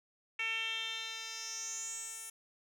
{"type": "tone with band-pass filter sweep", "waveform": "10% pulse", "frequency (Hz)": 450, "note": "A4", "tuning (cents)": 39, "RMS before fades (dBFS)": -40, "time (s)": [0.39, 2.3], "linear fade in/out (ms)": 5, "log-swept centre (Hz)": [2500, 9500], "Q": 4.7, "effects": []}